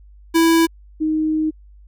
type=tone pair in turn; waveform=square / sine; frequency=329.6 / 311.9 Hz; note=E4 / D#4; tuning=0 / +4 cents; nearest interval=minor second; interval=96 cents; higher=first; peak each=-12 / -16 dBFS; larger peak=first; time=0.34-0.67 / 1-1.51 s; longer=second; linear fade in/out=20 ms; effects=added 50 Hz sine -42 dBFS peak until 1.87 s